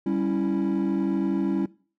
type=chord; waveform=triangle; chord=C# diminished; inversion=second; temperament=equal; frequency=196 / 277.2 / 329.6 Hz; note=G3 / C#4 / E4; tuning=0 / 0 / 0 cents; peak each=-24 dBFS; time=0.06-1.66 s; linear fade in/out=5 ms; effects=noise-tail reverb RT60 0.4 s tail -21 dB re dry + tanh soft clip ceiling -15 dBFS